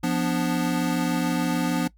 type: chord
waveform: square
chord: B diminished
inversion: second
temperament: equal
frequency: 174.61 / 246.9 / 293.7 Hz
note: F3 / B3 / D4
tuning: 0 / 0 / 0 cents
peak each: -27 dBFS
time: 0.03-1.88 s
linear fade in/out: 10 ms
effects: noise-tail reverb RT60 0.1 s tail -20 dB re dry + added 54 Hz sine -53 dBFS peak until 1.97 s